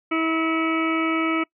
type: harmonic tone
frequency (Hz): 323.7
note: E4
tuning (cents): -31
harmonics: 1 / 2 / 3 / 4 / 6 / 7 / 8 / 9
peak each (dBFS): -22 / -32 / -37 / -26 / -36 / -28 / -38 / -39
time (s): 0.11-1.44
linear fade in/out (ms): 10
effects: noise-tail reverb RT60 0.1 s tail -24 dB re dry